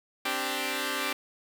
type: chord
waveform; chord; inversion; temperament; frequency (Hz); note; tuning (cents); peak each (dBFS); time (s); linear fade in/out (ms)
5% pulse; C suspended second; none; equal; 261.6 / 293.7 / 392; C4 / D4 / G4; 0 / 0 / 0; -22; 0.25-1.13; 5
effects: none